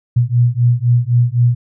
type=beating tone pair; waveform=sine; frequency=119 / 122.9 Hz; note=A#2 / B2; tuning=+36 / -8 cents; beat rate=3.9 Hz; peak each=-13 dBFS; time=0.16-1.55 s; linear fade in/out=10 ms; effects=none